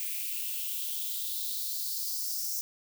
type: noise with high-pass filter sweep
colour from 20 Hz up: violet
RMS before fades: -34 dBFS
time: 0-2.61 s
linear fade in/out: 0 ms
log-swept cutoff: 2300 to 5700 Hz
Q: 4.5
effects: none